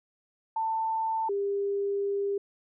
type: tone pair in turn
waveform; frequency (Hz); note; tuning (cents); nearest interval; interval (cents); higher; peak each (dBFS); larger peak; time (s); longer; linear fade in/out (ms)
sine; 891 / 400.3; A5 / G4; +22 / +36; octave + major second; 1386; first; -26; neither; 0.56-1.29 / 1.29-2.38; second; 5
effects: none